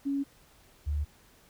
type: tone pair in turn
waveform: sine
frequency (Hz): 278.6 / 73.79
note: C#4 / D2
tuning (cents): +9 / +9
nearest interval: octave + major seventh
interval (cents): 2300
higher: first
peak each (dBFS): -27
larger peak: neither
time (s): 0.05-0.24 / 0.86-1.05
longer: neither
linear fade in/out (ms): 20
effects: pink hiss -60 dBFS RMS until 1.49 s